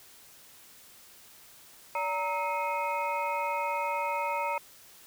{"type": "tone cluster", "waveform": "sine", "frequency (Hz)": [574, 930, 1294, 2165, 2517], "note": ["D5", "A#5", "E6", "C#7", "D#7"], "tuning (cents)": [-40, -4, -32, -41, 19], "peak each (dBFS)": [-35, -30, -38, -39, -39], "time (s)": [1.95, 4.58], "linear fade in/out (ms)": 2, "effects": ["white hiss -54 dBFS RMS until 5.06 s"]}